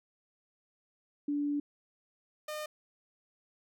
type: tone pair in turn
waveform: sine / sawtooth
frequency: 290 / 608 Hz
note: D4 / D#5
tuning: -22 / -40 cents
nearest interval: octave + minor second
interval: 1282 cents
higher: second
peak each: -29 / -33 dBFS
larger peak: first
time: 1.28-1.6 / 2.48-2.66 s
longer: first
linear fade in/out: 5 ms
effects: none